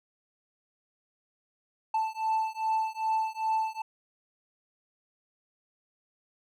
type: beating tone pair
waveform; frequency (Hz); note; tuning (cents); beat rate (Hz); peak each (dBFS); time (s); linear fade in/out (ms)
triangle; 880 / 882.5; A5 / A5; 0 / +5; 2.5; -28 / -28; 1.94-3.82; 5
effects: none